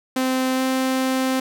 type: tone with pitch glide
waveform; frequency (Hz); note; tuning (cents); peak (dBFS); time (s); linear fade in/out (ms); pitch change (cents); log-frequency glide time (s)
sawtooth; 259.2 to 261.2; C4 to C4; -16 to -3; -15; 0.16-1.4; 5; +13; 0.55-0.61
effects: none